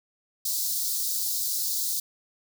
white high-pass noise, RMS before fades -28 dBFS, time 0.45-2 s, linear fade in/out 5 ms, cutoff 4000 Hz, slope 48 dB/octave, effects none

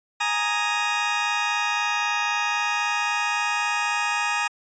20% pulse chord, Ab suspended second, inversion none, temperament just, 830.6 / 934.4 / 1245.9 Hz, Ab5 / Bb5 / Eb6, 0 / +4 / +2 cents, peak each -22 dBFS, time 0.2-4.48 s, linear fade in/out 10 ms, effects resampled to 16000 Hz

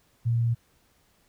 sine tone, 116.9 Hz, A#2, 5 cents sharp, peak -21 dBFS, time 0.25-0.55 s, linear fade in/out 20 ms, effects pink hiss -65 dBFS RMS until 1.28 s

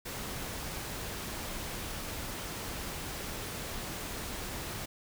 pink noise, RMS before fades -39 dBFS, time 0.05-4.86 s, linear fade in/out 10 ms, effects none

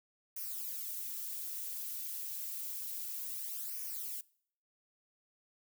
violet noise with flanger, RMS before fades -41 dBFS, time 0.36-4.21 s, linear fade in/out 5 ms, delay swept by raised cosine 0.25 to 5.75 ms, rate 0.29 Hz, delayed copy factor -0.7, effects noise-tail reverb RT60 0.6 s tail -23 dB re dry

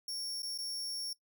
sawtooth tone with dropouts, 5490 Hz, F8, 31 cents flat, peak -35 dBFS, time 0.08-1.13 s, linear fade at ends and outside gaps 2 ms, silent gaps 0.421-0.43 / 0.577-0.586 s, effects noise-tail reverb RT60 0.1 s tail -19 dB re dry

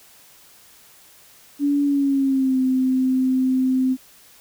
sine tone with pitch glide, 285.8 to 259.1 Hz, D4 to C4, -47 to -17 cents, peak -16 dBFS, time 1.59-3.97 s, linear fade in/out 50 ms, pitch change -170 cents, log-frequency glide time 1.84-2.59 s, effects white hiss -50 dBFS RMS until 4.4 s

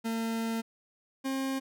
40% pulse tone pair in turn, 226.7 / 267.6 Hz, A#3 / C4, -48 / +39 cents, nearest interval minor third, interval 287 cents, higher second, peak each -29 / -29 dBFS, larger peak neither, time 0.04-0.62 / 1.24-1.6 s, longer first, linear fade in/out 20 ms, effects none

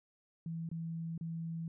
sine tone with dropouts, 164.81 Hz, E3, in tune, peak -37 dBFS, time 0.46-1.68 s, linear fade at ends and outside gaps 2 ms, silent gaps 0.69-0.714 / 1.178-1.21 s, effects none

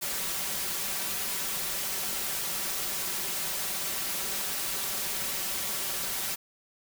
white noise with comb filter, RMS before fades -32 dBFS, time 0.01-6.36 s, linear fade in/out 20 ms, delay 5.2 ms, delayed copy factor +0.55, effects none

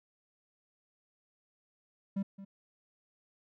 triangle tone with echo, 196 Hz, G3, in tune, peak -28 dBFS, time 2.16-2.23 s, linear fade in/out 10 ms, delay 220 ms, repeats 1, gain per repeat -14 dB, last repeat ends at 2.45 s, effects none

